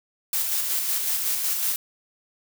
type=noise with tremolo; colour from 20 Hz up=blue; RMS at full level=-24 dBFS; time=0.33-1.76 s; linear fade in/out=2 ms; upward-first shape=square; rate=5.4 Hz; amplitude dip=30%; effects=none